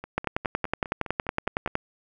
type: two click trains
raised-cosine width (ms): 0.5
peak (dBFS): -9 / -21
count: 18 / 9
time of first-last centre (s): 0.18-1.754 / 0.04-1.676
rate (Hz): 10.8 / 4.89
effects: none